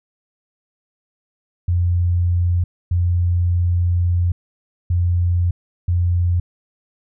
sine tone bursts at uneven times, 87.8 Hz, F2, 10 cents sharp, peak -14 dBFS, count 4, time 1.68-2.64 / 2.91-4.32 / 4.9-5.51 / 5.88-6.4 s, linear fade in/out 5 ms, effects none

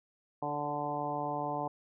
harmonic tone with a mistuned harmonic, 146.83 Hz, D3, in tune, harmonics 1 / 2 / 3 / 4 / 5 / 6 / 7, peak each -43 / -41 / -43 / -40 / -37 / -38 / -41 dBFS, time 0.42-1.68 s, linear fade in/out 5 ms, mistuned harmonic 4, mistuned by -15 cents, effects none

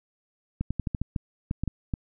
clicks, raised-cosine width 5 ms, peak -15 dBFS, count 11, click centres 0.61 / 0.706 / 0.797 / 0.872 / 0.948 / 1.016 / 1.162 / 1.511 / 1.636 / 1.677 / 1.938 s, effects none

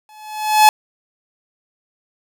45% pulse tone with exponential growth, 856 Hz, A5, 48 cents flat, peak -4 dBFS, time 0.09-0.69 s, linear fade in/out 1 ms, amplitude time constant 130 ms, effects none

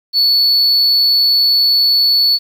sine tone, 4435 Hz, C#8, in tune, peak -6 dBFS, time 0.13-2.39 s, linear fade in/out 50 ms, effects tanh soft clip ceiling -8 dBFS + 7-bit

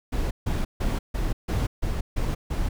brown noise bursts, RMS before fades -25 dBFS, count 8, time 0.12-2.69 s, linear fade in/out 10 ms, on 190 ms, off 150 ms, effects none

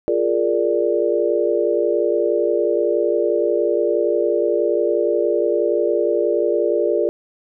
sine chord, Bb dominant seventh, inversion second, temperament equal, 349.2 / 415.3 / 466.2 / 587.3 Hz, F4 / Ab4 / Bb4 / D5, 0 / 0 / 0 / 0 cents, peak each -21 dBFS, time 0.08-7.09 s, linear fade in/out 0 ms, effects none

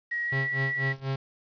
sine tone with pitch glide, 1900 to 1942.2 Hz, A#6 to B6, +33 to -29 cents, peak -27 dBFS, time 0.11-0.93 s, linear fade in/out 10 ms, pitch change +38 cents, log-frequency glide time 0.26-0.34 s
45% pulse tone with tremolo, 134.7 Hz, C#3, 49 cents flat, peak -26 dBFS, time 0.32-1.16 s, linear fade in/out 5 ms, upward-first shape sine, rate 4.1 Hz, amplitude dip 95%
effects resampled to 11025 Hz + 9-bit

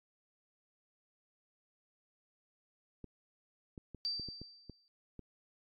clicks, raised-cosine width 3 ms, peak -34 dBFS, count 8, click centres 3.043 / 3.778 / 3.947 / 4.197 / 4.287 / 4.416 / 4.697 / 5.193 s
sine tone with exponential decay, 4662 Hz, D8, 14 cents flat, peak -32 dBFS, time 4.05-4.88 s, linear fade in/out 0 ms, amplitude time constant 180 ms
effects AAC 48 kbps

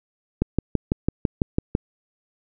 click train, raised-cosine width 3 ms, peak -6 dBFS, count 9, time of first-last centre 0.42-1.751 s, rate 6.01 Hz, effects none

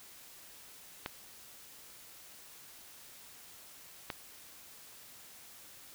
clicks, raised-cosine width 0.3 ms, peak -20 dBFS, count 2, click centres 1.061 / 4.102 s, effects white hiss -54 dBFS RMS until 5.94 s

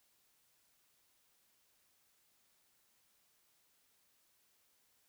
silence, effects white hiss -74 dBFS RMS until 5.08 s

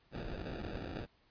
pink noise with sample-and-hold, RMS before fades -42 dBFS, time 0.11-1.07 s, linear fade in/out 50 ms, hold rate 1050 Hz, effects pink hiss -70 dBFS RMS until 1.3 s + resampled to 11025 Hz

